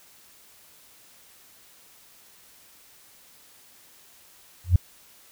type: tone with exponential growth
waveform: sine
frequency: 88.7 Hz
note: F2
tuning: 27 cents sharp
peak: -9 dBFS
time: 4.64-4.76 s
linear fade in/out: 5 ms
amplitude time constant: 26 ms
effects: white hiss -54 dBFS RMS until 5.31 s